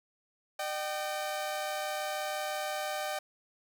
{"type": "tone pair together", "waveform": "sawtooth", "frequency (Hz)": [605.5, 772], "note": ["D#5", "G5"], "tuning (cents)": [-47, -27], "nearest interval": "major third", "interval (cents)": 420, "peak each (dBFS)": [-32, -32], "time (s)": [0.59, 3.19], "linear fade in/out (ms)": 5, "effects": []}